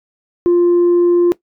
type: tone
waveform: sine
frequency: 349.2 Hz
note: F4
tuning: in tune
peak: -6 dBFS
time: 0.46-1.32 s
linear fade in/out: 0 ms
effects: noise-tail reverb RT60 0.1 s tail -19 dB re dry + tanh soft clip ceiling -7 dBFS